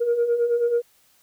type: beating tone pair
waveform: sine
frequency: 466.2 / 475.5 Hz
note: A#4 / A#4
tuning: 0 / +34 cents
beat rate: 9.3 Hz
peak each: -25 / -18 dBFS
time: 0-0.82 s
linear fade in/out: 20 ms
effects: tanh soft clip ceiling -14 dBFS + white hiss -60 dBFS RMS until 1.22 s

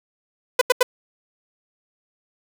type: tone bursts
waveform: sawtooth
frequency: 501 Hz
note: B4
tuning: 25 cents sharp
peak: -8 dBFS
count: 3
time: 0.59-0.83 s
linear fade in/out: 5 ms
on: 24 ms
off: 84 ms
effects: none

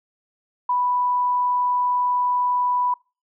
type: tone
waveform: sine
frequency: 987.8 Hz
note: B5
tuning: in tune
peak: -18 dBFS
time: 0.69-2.94 s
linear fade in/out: 5 ms
effects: noise-tail reverb RT60 0.3 s tail -24 dB re dry

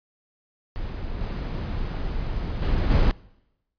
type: noise with level steps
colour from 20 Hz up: brown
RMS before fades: -31 / -28 / -22 / -18 dBFS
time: 0.76-3.11 s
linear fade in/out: 0 ms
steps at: 1.21 / 2.62 / 2.9 s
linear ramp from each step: 2 ms
effects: noise-tail reverb RT60 0.9 s tail -23 dB re dry + resampled to 11025 Hz

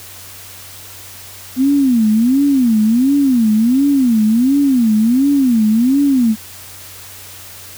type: tone with vibrato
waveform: sine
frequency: 246.9 Hz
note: B3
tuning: in tune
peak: -9 dBFS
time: 1.56-6.36 s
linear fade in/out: 50 ms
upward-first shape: sine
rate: 1.4 Hz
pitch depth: 250 cents each way
effects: added 94 Hz sine -43 dBFS peak until 7.77 s + white hiss -35 dBFS RMS until 7.77 s

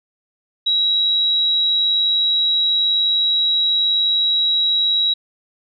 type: tone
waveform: sine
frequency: 3867 Hz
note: B7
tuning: 37 cents flat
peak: -14 dBFS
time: 0.66-5.14 s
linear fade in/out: 10 ms
effects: none

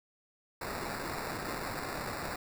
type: noise with sample-and-hold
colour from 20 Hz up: white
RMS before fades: -38 dBFS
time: 0.61-2.36 s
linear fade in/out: 5 ms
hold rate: 3150 Hz
effects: none

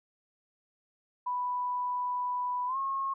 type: tone with pitch glide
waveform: sine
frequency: 989 to 1084.8 Hz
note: B5 to C#6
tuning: +2 to -38 cents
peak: -29 dBFS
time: 1.26-3.14 s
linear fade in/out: 10 ms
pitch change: +160 cents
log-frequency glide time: 2.67-2.77 s
effects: none

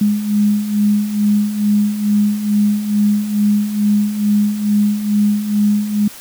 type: beating tone pair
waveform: sine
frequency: 205.8 / 208.1 Hz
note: G#3 / G#3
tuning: -16 / +4 cents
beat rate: 2.3 Hz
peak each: -19 / -13 dBFS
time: 0.01-6.08 s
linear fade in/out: 5 ms
effects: white hiss -36 dBFS RMS until 6.2 s

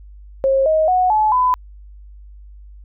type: tone with pitch steps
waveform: sine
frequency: 538 / 628.8 / 734.9 / 859 / 1003.9 Hz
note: C5 / D#5 / F#5 / A5 / B5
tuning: +48 / +18 / -12 / -42 / +28 cents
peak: -12 dBFS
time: 0.44-1.54 s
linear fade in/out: 0 ms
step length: 220 ms
effects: added 50 Hz sine -37 dBFS peak until 2.84 s

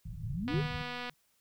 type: low-pass noise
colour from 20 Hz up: white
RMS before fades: -42 dBFS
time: 0.05-0.83 s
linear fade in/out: 10 ms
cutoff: 180 Hz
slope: 96 dB/octave
type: exponential sweep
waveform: sine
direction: up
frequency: 98 to 446.9 Hz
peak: -33 dBFS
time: 0.23-0.62 s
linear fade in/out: 20 ms
type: click train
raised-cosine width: 0.3 ms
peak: -24 dBFS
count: 152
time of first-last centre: 0.48-1.096 s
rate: 245 Hz
type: tone with exponential decay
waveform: sine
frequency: 151.7 Hz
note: D#3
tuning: 44 cents flat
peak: -26 dBFS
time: 0.54-1.14 s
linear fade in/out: 0 ms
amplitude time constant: 130 ms
effects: white hiss -72 dBFS RMS until 1.4 s

